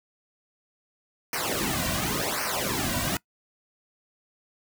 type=noise with flanger; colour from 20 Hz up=pink; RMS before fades=-28 dBFS; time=1.33-3.17 s; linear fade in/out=2 ms; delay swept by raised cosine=0.27 to 2.37 ms; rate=0.91 Hz; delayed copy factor=-1; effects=noise-tail reverb RT60 0.1 s tail -23 dB re dry